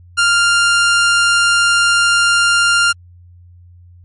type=tone; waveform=sawtooth; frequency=1397 Hz; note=F6; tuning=in tune; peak=-6 dBFS; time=0.17-2.93 s; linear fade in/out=20 ms; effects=added 88 Hz sine -39 dBFS peak until 4.04 s + MP3 48 kbps